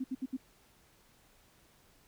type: tone bursts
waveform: sine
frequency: 260.3 Hz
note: C4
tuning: 9 cents flat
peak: -32 dBFS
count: 4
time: 0-0.369 s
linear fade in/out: 10 ms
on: 42 ms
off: 67 ms
effects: pink hiss -65 dBFS RMS until 2.07 s